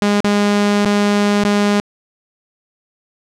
sawtooth tone with dropouts, 205 Hz, G#3, 22 cents flat, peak -8 dBFS, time 0.02-1.8 s, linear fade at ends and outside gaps 0 ms, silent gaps 0.204-0.244 / 0.849-0.857 / 1.437-1.449 s, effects low-pass 7000 Hz 12 dB/octave

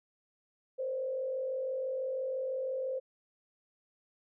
sine tone with frequency modulation, 523.3 Hz, C5, in tune, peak -32 dBFS, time 0.78-3 s, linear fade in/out 20 ms, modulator 46 Hz, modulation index 0.58, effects none

